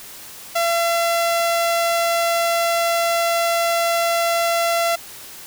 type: tone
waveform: sawtooth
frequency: 678 Hz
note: E5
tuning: 49 cents sharp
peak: -13 dBFS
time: 0.55-4.96 s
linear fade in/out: 10 ms
effects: white hiss -38 dBFS RMS until 5.46 s